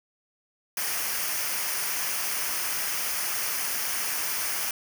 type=noise with comb filter; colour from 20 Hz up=white; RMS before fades=-29 dBFS; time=0.77-4.71 s; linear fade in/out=2 ms; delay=0.26 ms; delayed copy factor=-0.6; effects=none